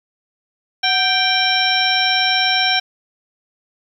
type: harmonic tone with a mistuned harmonic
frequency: 784 Hz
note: G5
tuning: in tune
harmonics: 1 / 2 / 3 / 4 / 5 / 7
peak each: -21 / -21 / -21 / -21 / -21 / -21 dBFS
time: 0.83-2.8 s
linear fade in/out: 10 ms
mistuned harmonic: 1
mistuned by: -89 cents
effects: 8-bit